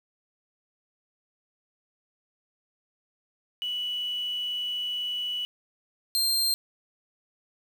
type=tone pair in turn; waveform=sine / sawtooth; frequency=2954 / 4178 Hz; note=F#7 / C8; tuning=-3 / -3 cents; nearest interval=tritone; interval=600 cents; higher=second; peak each=-28 / -20 dBFS; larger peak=second; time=3.62-5.45 / 6.15-6.54 s; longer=first; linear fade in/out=0 ms; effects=8-bit